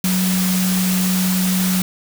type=tone in noise; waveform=sine; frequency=185 Hz; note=F#3; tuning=in tune; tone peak=-16 dBFS; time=0.04-1.82 s; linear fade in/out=2 ms; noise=white; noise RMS=-23 dBFS; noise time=0.04-1.82 s; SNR=+4 dB; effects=none